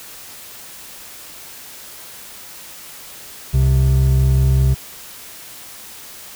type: tone pair together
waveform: triangle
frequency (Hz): 65.41 / 130.81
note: C2 / C3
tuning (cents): 0 / 0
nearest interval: octave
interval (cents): 1200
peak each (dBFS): -12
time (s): 3.53-4.75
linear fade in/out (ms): 20
effects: white hiss -37 dBFS RMS until 6.35 s